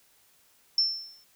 sine tone with exponential decay, 5360 Hz, E8, 28 cents sharp, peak -18 dBFS, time 0.78-1.24 s, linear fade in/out 2 ms, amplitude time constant 100 ms, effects white hiss -63 dBFS RMS until 1.35 s

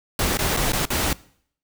pink noise with dropouts, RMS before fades -22 dBFS, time 0.19-1.13 s, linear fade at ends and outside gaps 2 ms, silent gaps 0.372-0.389 / 0.566-0.571 / 0.721-0.732 / 0.854-0.903 s, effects noise-tail reverb RT60 0.6 s tail -21 dB re dry

